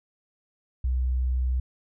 sine tone, 63.2 Hz, B1, 41 cents sharp, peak -22 dBFS, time 0.84-1.6 s, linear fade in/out 5 ms, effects none

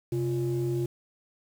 sine tone pair together, 130.81 / 349.2 Hz, C3 / F4, 0 / 0 cents, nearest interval octave + perfect fourth, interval 1700 cents, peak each -27 / -27 dBFS, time 0.12-0.86 s, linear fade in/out 5 ms, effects tanh soft clip ceiling -21 dBFS + 8-bit

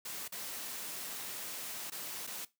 white noise with dropouts, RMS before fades -42 dBFS, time 0.05-2.45 s, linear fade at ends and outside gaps 5 ms, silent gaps 0.279-0.321 / 1.901-1.919 / 2.268-2.273 s, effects noise-tail reverb RT60 0.2 s tail -18 dB re dry + high-pass 150 Hz 12 dB/octave

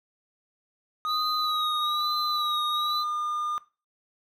triangle tone with pitch glide, 1241 to 1209.9 Hz, D#6 to D#6, -5 to -49 cents, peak -25 dBFS, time 1.05-3.58 s, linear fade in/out 0 ms, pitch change -44 cents, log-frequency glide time 1.66-1.86 s
triangle tone with vibrato, 3899 Hz, B7, 23 cents flat, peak -27 dBFS, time 1.06-3.05 s, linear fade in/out 50 ms, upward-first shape sine, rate 1.1 Hz, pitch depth 66 cents each way
effects noise-tail reverb RT60 0.3 s tail -18 dB re dry

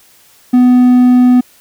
triangle tone with hard clipping, 248.9 Hz, B3, 14 cents sharp, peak -5 dBFS, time 0.53-1.41 s, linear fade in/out 10 ms, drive 6 dB, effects white hiss -46 dBFS RMS until 1.6 s

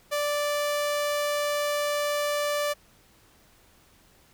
sawtooth tone, 586 Hz, D5, 4 cents flat, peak -21 dBFS, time 0.11-2.74 s, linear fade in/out 20 ms, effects pink hiss -59 dBFS RMS until 4.33 s

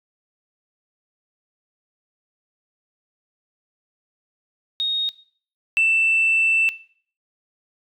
sine tone pair in turn, 3729 / 2664 Hz, A#7 / E7, 0 / +18 cents, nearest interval tritone, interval 582 cents, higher first, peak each -19 / -13 dBFS, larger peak second, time 4.8-5.09 / 5.77-6.69 s, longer second, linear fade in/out 0 ms, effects noise-tail reverb RT60 0.5 s tail -19 dB re dry + tanh soft clip ceiling -11 dBFS

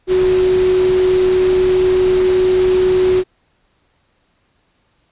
sine tone in noise, 370 Hz, F#4, in tune, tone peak -10 dBFS, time 0.07-3.24 s, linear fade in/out 50 ms, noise pink, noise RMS -26 dBFS, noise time 0.07-3.24 s, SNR +13 dB, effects pink hiss -61 dBFS RMS until 5.11 s + resampled to 8000 Hz

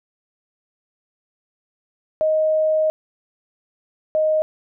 sine tone pair in turn, 625 / 622.5 Hz, D#5 / D#5, +8 / +1 cents, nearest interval unison, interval 7 cents, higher first, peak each -15 dBFS, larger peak neither, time 2.21-2.9 / 4.15-4.42 s, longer first, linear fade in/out 0 ms, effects none

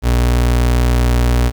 35% pulse tone, 60.5 Hz, B1, 35 cents flat, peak -9 dBFS, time 0.02-1.52 s, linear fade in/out 50 ms, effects 8-bit

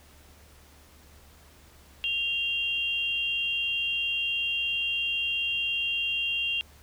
sine tone pair together, 2778 / 3215 Hz, F7 / G7, -10 / +43 cents, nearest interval minor third, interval 253 cents, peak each -27 / -31 dBFS, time 2.04-6.61 s, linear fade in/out 0 ms, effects added 73 Hz sine -55 dBFS peak until 6.82 s + pink hiss -56 dBFS RMS until 6.82 s

